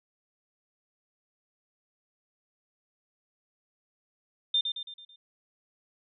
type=tone with echo; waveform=sine; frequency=3600 Hz; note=A7; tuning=39 cents sharp; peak=-22 dBFS; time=4.54-4.61 s; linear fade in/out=5 ms; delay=110 ms; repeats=5; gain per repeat=-6 dB; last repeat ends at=5.16 s; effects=none